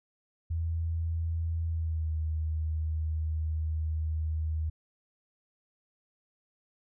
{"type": "tone with pitch glide", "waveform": "sine", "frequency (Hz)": [82.4, 78.68], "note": ["E2", "D#2"], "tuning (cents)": [0, 20], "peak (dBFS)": -28, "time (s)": [0.5, 4.7], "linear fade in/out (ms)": 10, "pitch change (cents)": -80, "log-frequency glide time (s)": [1.68, 2.12], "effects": []}